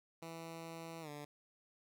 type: tone with pitch glide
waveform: 10% pulse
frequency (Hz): 164.81 to 146.83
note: E3 to D3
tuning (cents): 0 to 0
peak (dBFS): -38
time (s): 0.22-1.25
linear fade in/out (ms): 5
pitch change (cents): -200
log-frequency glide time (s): 1.01-1.09
effects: none